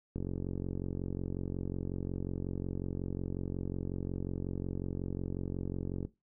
click train, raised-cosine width 3 ms, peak -23 dBFS, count 269, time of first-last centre 0.16-6.05 s, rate 45.5 Hz, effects noise-tail reverb RT60 0.2 s tail -17 dB re dry

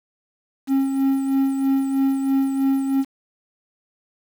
triangle tone with tremolo, 270.6 Hz, C#4, 42 cents flat, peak -13 dBFS, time 0.67-3.05 s, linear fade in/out 50 ms, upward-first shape sine, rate 3.1 Hz, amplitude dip 50%, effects 7-bit

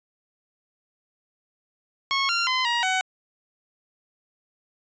15% pulse tone with pitch steps, 1095 / 1383 / 1026 / 949 / 750 Hz, C#6 / F6 / C6 / A#5 / F#5, -22 / -17 / -34 / +31 / +23 cents, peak -15 dBFS, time 2.11-3.01 s, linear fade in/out 0 ms, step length 180 ms, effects resampled to 16000 Hz

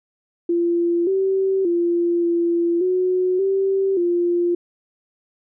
sine tone with pitch steps, 343.1 / 384.5 / 344.3 / 341.3 / 367 / 387.8 / 348.2 Hz, F4 / G4 / F4 / F4 / F#4 / G4 / F4, -31 / -33 / -25 / -40 / -14 / -19 / -5 cents, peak -16 dBFS, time 0.49-4.55 s, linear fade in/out 5 ms, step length 580 ms, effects none

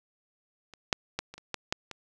clicks, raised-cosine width 0.2 ms, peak -30 / -6 / -13 / -26 / -29 / -14 / -10 / -22 dBFS, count 8, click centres 0.737 / 0.928 / 1.19 / 1.34 / 1.38 / 1.543 / 1.725 / 1.913 s, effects none

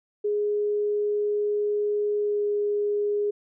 sine tone with pitch glide, 415.5 to 412.9 Hz, G#4 to G#4, +1 to -10 cents, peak -22 dBFS, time 0.24-3.31 s, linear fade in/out 10 ms, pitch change -11 cents, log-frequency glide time 2.19-2.44 s, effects none

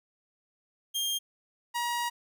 sawtooth tone pair in turn, 3208 / 953.7 Hz, G7 / A#5, +39 / +39 cents, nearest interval octave + major sixth, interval 2100 cents, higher first, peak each -25 dBFS, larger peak neither, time 0.94-1.19 / 1.74-2.1 s, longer second, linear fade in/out 20 ms, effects none

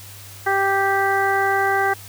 harmonic tone, 392 Hz, G4, in tune, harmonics 1 / 2 / 3 / 4 / 5, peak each -23 / -20 / -26 / -22 / -26 dBFS, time 0.46-1.94 s, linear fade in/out 10 ms, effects added 99 Hz sine -41 dBFS peak until 2.08 s + white hiss -41 dBFS RMS until 2.08 s

